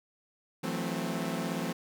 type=chord; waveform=sawtooth; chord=F# half-diminished seventh; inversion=third; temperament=equal with one note detuned; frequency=164.81 / 181.71 / 220 / 261.6 Hz; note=E3 / F#3 / A3 / C4; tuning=0 / -31 / 0 / 0 cents; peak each=-33 dBFS; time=0.63-1.73 s; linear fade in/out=10 ms; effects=none